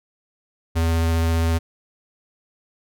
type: tone with vibrato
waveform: square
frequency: 82.41 Hz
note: E2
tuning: in tune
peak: -18 dBFS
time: 0.75-1.59 s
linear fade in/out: 20 ms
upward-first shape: sine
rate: 15 Hz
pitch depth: 10 cents each way
effects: none